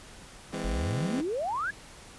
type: chord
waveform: 20% pulse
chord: E augmented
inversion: none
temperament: just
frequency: 164.81 / 206 / 257.5 Hz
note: E3 / G#3 / B#3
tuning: 0 / -14 / -28 cents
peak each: -32 dBFS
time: 0.52-1.22 s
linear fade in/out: 20 ms
type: exponential sweep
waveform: sine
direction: up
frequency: 41.2 to 1729 Hz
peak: -28 dBFS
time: 0.64-1.71 s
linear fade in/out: 10 ms
effects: pink hiss -49 dBFS RMS until 2.18 s + resampled to 24000 Hz